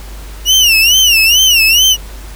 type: tone with vibrato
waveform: 30% pulse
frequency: 2839 Hz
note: F7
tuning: 28 cents sharp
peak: -3 dBFS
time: 0.45-1.97 s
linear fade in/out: 50 ms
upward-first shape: sine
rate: 2.3 Hz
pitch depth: 160 cents each way
effects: added 50 Hz sine -26 dBFS peak until 2.35 s + pink hiss -35 dBFS RMS until 2.35 s